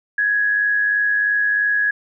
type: tone with amplitude modulation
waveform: sine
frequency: 1672 Hz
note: G#6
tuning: 11 cents sharp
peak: -13 dBFS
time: 0.18-1.91 s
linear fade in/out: 5 ms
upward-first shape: sine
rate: 103 Hz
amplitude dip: 45%
effects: none